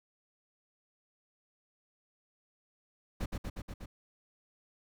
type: noise with echo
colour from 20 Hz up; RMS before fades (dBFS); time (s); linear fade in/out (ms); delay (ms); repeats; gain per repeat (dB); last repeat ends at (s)
brown; -33; 3.2-3.26; 10; 120; 5; -2; 3.86
effects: none